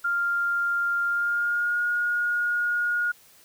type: tone with pitch glide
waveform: sine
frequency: 1396.9 to 1435.3 Hz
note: F6 to F6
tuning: 0 to +47 cents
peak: -22 dBFS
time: 0.04-3.12 s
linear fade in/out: 10 ms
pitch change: +47 cents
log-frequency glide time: 1.06-1.83 s
effects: white hiss -55 dBFS RMS until 3.44 s